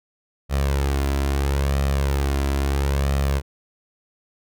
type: tone with flanger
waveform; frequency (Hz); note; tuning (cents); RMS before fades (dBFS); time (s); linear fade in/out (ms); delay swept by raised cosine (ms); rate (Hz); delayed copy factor
sawtooth; 69.3; C#2; 0; -21; 0.49-3.42; 50; 1.6 to 3; 0.75; +0.5
effects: none